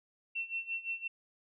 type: tone with tremolo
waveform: sine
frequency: 2704 Hz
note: E7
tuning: 43 cents sharp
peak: -32 dBFS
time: 0.35-1.08 s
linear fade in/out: 10 ms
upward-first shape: sine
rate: 5.8 Hz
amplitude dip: 85%
effects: none